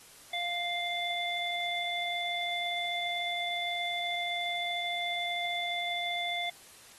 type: harmonic tone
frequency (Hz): 698.5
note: F5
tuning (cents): 0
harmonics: 1 / 3 / 5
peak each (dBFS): -35 / -35 / -35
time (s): 0.33-6.5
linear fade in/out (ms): 5
effects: white hiss -54 dBFS RMS until 6.98 s + AAC 32 kbps